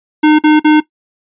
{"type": "tone bursts", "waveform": "square", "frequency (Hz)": 305.2, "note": "D#4", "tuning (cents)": -33, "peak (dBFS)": -5, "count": 3, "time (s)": [0.23, 0.804], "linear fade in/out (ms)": 10, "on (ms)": 160, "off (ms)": 47, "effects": ["noise-tail reverb RT60 0.1 s tail -17 dB re dry", "resampled to 8000 Hz"]}